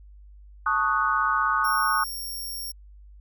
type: chord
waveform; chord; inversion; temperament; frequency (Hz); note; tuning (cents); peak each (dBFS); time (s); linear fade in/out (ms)
sine; D# half-diminished seventh; second; equal; 880 / 1108.7 / 1244.5 / 1480; A5 / C#6 / D#6 / F#6; 0 / 0 / 0 / 0; -30 / -26 / -24 / -26; 0.66-2.04; 5
type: tone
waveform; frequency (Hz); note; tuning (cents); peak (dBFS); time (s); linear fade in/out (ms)
10% pulse; 5540; F8; -15; -26; 1.64-2.72; 10
effects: added 50 Hz sine -45 dBFS peak until 3.2 s